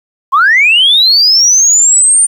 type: linear sweep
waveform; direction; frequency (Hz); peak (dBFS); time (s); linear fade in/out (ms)
sine; up; 1015 to 9100; -3; 0.32-2.27; 20
effects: tanh soft clip ceiling 0 dBFS + 7-bit